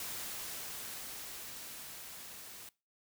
white noise with level ramp, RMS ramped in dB -41 to -50 dBFS, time 0-2.69 s, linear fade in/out 2 ms, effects noise-tail reverb RT60 0.3 s tail -22 dB re dry

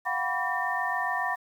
sine tone cluster, 710 / 757 / 987 / 1143 / 1811 Hz, F5 / F#5 / B5 / D6 / A6, +28 / +39 / -1 / -47 / +49 cents, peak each -34 / -33 / -32 / -35 / -30 dBFS, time 0.05-1.36 s, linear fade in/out 20 ms, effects 9-bit

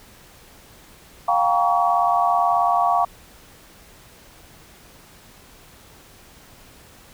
sine chord, G half-diminished seventh, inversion third, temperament just, 705.6 / 784 / 940.8 / 1128.9 Hz, F5 / G5 / Bb5 / Db6, +18 / 0 / +16 / +31 cents, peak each -19 / -23 / -24 / -21 dBFS, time 1.28-3.05 s, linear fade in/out 5 ms, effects pink hiss -48 dBFS RMS until 7.13 s

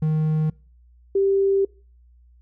triangle / sine tone pair in turn, 155.6 / 392.1 Hz, D#3 / G4, 0 / 0 cents, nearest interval octave + major third, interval 1600 cents, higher second, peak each -16 dBFS, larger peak neither, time 0.02-0.5 / 1.15-1.65 s, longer second, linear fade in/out 5 ms, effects noise-tail reverb RT60 0.4 s tail -25 dB re dry + added 60 Hz sine -50 dBFS peak until 2.41 s

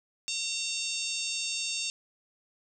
harmonic tone, 912 Hz, A#5, 38 cents flat, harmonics 3 / 4 / 5 / 6 / 7 / 8 / 9, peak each -36 / -37 / -38 / -39 / -39 / -40 / -41 dBFS, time 0.28-1.9 s, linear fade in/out 0 ms, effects none

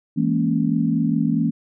sine chord, A# half-diminished seventh, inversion second, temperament equal with one note detuned, 164.81 / 207.7 / 232.4 / 277.2 Hz, E3 / G#3 / A#3 / C#4, 0 / 0 / -5 / 0 cents, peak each -22 / -25 / -21 / -23 dBFS, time 0.16-1.51 s, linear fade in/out 20 ms, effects none

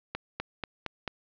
accelerating click train, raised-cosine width 0.3 ms, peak -16 dBFS, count 5, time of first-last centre 0.15-1.077 s, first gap 250 ms, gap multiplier 0.95, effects resampled to 11025 Hz + 7-bit

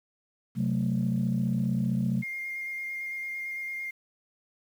sine chord, F# diminished, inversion second, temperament equal, 130.81 / 185 / 220 Hz, C3 / F#3 / A3, 0 / 0 / 0 cents, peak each -28 dBFS, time 0.55-2.24 s, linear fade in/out 50 ms
sine tone with vibrato, 2120 Hz, C7, 22 cents sharp, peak -32 dBFS, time 2.22-3.91 s, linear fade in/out 10 ms, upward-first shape square, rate 8.9 Hz, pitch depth 8 cents each way
effects tanh soft clip ceiling -18 dBFS + 9-bit

